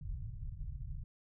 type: low-pass noise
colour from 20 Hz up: pink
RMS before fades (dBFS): -42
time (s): 0.01-1.04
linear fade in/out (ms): 5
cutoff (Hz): 140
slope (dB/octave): 48
effects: none